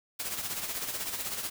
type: noise with tremolo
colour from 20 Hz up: white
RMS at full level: -33 dBFS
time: 0.19-1.5 s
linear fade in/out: 10 ms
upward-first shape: sine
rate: 16 Hz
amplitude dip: 55%
effects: none